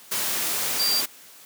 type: tone in noise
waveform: sine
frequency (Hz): 4720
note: D8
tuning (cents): +8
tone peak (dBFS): -21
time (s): 0.79-1.01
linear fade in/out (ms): 10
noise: white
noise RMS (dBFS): -26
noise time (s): 0.11-1.06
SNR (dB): +2
effects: white hiss -48 dBFS RMS until 1.45 s + high-pass 150 Hz 12 dB/octave